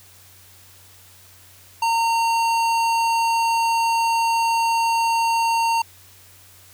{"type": "tone with hard clipping", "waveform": "sine", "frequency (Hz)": 917, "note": "A#5", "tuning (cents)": -29, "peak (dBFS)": -19, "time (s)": [1.82, 5.82], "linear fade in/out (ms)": 5, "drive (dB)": 16, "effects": ["added 93 Hz sine -53 dBFS peak until 6.73 s", "white hiss -49 dBFS RMS until 6.73 s"]}